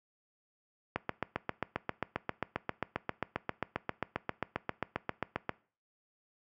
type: click train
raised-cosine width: 0.5 ms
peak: -16 dBFS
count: 35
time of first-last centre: 0.96-5.493 s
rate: 7.5 Hz
effects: noise-tail reverb RT60 0.4 s tail -21 dB re dry + high-pass 80 Hz 12 dB/octave